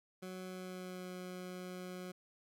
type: tone with pitch glide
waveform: 20% pulse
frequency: 185 to 182.14 Hz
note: F#3 to F#3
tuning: 0 to -27 cents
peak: -39 dBFS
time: 0.22-2.12 s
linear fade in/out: 10 ms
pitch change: -27 cents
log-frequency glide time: 0.46-1.14 s
effects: none